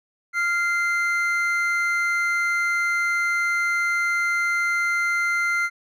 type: tone pair together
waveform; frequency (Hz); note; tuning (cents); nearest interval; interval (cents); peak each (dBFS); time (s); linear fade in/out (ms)
triangle; 1396.9 / 2077; F6 / C7; 0 / -13; perfect fifth; 687; -21; 0.33-5.7; 50
effects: none